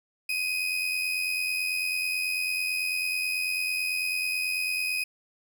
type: tone with amplitude modulation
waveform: 35% pulse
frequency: 2506 Hz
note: D#7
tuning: 12 cents sharp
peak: -23 dBFS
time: 0.29-5.04 s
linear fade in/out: 5 ms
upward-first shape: sine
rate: 89.1 Hz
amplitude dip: 45%
effects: 10-bit